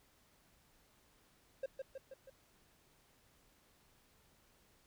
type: tone with echo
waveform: triangle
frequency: 534 Hz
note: C5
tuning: 35 cents sharp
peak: -34 dBFS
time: 1.63-1.66 s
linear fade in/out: 5 ms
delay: 160 ms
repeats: 4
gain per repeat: -4 dB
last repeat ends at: 2.3 s
effects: pink hiss -70 dBFS RMS until 4.86 s